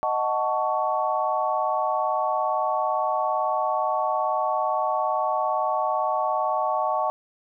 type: chord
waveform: sine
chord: D# half-diminished seventh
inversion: none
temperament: equal with one note detuned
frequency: 622.3 / 740 / 880 / 1119 Hz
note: D#5 / F#5 / A5 / C#6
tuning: 0 / 0 / 0 / +16 cents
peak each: -27 dBFS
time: 0.03-7.1 s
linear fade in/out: 0 ms
effects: none